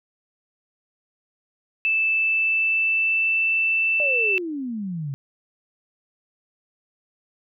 sine tone with pitch glide, 2637 to 2657 Hz, E7 to E7, 0 to +13 cents, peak -18 dBFS, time 1.85-4.38 s, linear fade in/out 0 ms, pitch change +13 cents, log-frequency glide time 2.1-3.41 s
sine exponential sweep, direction down, 609 to 133.1 Hz, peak -26 dBFS, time 4-5.14 s, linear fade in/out 0 ms
effects none

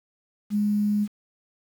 sine tone with quantisation, 207.7 Hz, G#3, in tune, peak -20 dBFS, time 0.5-1.08 s, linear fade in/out 50 ms, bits 8, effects none

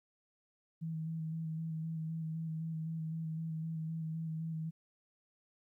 sine tone with vibrato, 160.8 Hz, E3, 43 cents flat, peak -36 dBFS, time 0.81-4.71 s, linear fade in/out 20 ms, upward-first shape square, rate 3.9 Hz, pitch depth 19 cents each way, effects 13-bit

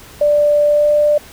sine tone with pitch glide, 589 to 593.4 Hz, D5 to D5, +5 to +18 cents, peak -9 dBFS, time 0.21-1.18 s, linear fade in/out 5 ms, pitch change +13 cents, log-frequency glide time 0.65-0.93 s, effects pink hiss -39 dBFS RMS until 1.32 s

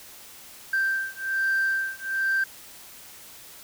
sine beating tone pair, 1568 / 1569.2 Hz, G6 / G6, 0 / +1 cents, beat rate 1.2 Hz, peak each -25 dBFS, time 0.73-2.44 s, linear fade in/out 5 ms, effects tanh soft clip ceiling -18 dBFS + white hiss -46 dBFS RMS until 3.63 s

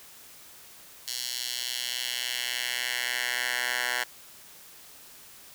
10% pulse tone with high-pass filter sweep, 123.47 Hz, B2, in tune, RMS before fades -31 dBFS, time 1.07-4.04 s, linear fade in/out 10 ms, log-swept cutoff 4400 to 1400 Hz, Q 1.6, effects white hiss -50 dBFS RMS until 5.54 s

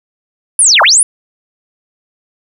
sine linear two-way sweep, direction down then up, 10548 to 554.4 to 10548 Hz, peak -4 dBFS, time 0.59-1.03 s, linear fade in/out 2 ms, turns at 0.82 s, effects 7-bit

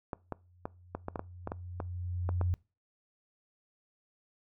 clicks, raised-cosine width 1 ms, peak -21 dBFS, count 12, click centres 0.132 / 0.323 / 0.655 / 0.95 / 1.084 / 1.158 / 1.194 / 1.474 / 1.519 / 1.802 / 2.291 / 2.413 s
sine tone with exponential growth, 89 Hz, F2, 33 cents sharp, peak -26 dBFS, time 0.14-2.54 s, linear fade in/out 0 ms, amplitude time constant 520 ms
effects noise-tail reverb RT60 0.3 s tail -23 dB re dry

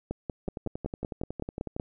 two click trains, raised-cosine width 2 ms, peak -21 / -18 dBFS, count 15 / 10, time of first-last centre 0.48-1.764 / 0.11-1.799 s, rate 10.9 / 5.33 Hz, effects none

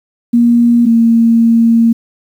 sine tone pair in turn, 236.9 / 230 Hz, A#3 / A#3, +28 / -23 cents, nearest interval minor second, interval 51 cents, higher first, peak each -5 dBFS, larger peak neither, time 0.33-0.86 / 0.86-1.93 s, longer second, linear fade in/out 10 ms, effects 7-bit

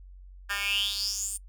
10% pulse tone with high-pass filter sweep, 201.5 Hz, G3, 48 cents sharp, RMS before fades -30 dBFS, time 0.49-1.38 s, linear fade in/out 20 ms, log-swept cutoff 1700 to 9200 Hz, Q 8.4, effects noise-tail reverb RT60 0.1 s tail -24 dB re dry + added 46 Hz sine -45 dBFS peak until 1.48 s

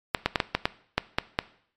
clicks, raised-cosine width 0.3 ms, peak -5 dBFS, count 9, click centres 0.148 / 0.26 / 0.358 / 0.402 / 0.55 / 0.655 / 0.98 / 1.185 / 1.389 s, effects noise-tail reverb RT60 0.6 s tail -18 dB re dry + MP3 64 kbps

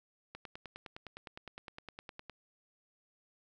click train, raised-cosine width 0.3 ms, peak -29 dBFS, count 20, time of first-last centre 0.35-2.297 s, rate 9.76 Hz, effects none

